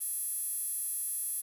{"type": "tone with high-pass filter", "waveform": "square", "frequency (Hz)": 376.1, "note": "F#4", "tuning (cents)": 28, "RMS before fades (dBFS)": -35, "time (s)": [0, 1.42], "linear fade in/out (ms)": 20, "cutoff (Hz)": 11000, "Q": 8.7, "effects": ["10-bit"]}